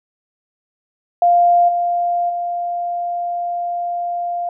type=tone with level steps; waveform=sine; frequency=698.5 Hz; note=F5; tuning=in tune; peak=-9 / -15 / -19 dBFS; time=1.22-4.49 s; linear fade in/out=2 ms; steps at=1.68 / 2.29 s; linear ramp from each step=10 ms; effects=none